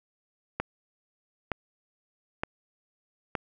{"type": "click train", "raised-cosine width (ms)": 0.5, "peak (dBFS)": -13, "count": 4, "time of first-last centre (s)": [0.6, 3.352], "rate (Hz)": 1.09, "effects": []}